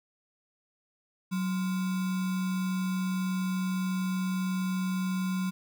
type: tone with sample-and-hold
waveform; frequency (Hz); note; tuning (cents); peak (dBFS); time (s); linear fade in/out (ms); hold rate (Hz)
sine; 185.8; F#3; +7; -27; 1.31-5.51; 20; 1225
effects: none